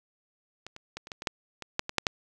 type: clicks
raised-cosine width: 0.2 ms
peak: -23 / -26 / -20 / -26 / -20 / -21 / -9 / -21 / -8 / -16 / -6 / -6 dBFS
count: 12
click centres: 0.666 / 0.764 / 0.97 / 1.071 / 1.118 / 1.221 / 1.272 / 1.623 / 1.794 / 1.894 / 1.983 / 2.068 s
effects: none